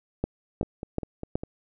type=two click trains; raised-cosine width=2 ms; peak=-20 / -12 dBFS; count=5 / 4; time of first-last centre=0.63-1.435 / 0.24-1.355 s; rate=4.97 / 2.69 Hz; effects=none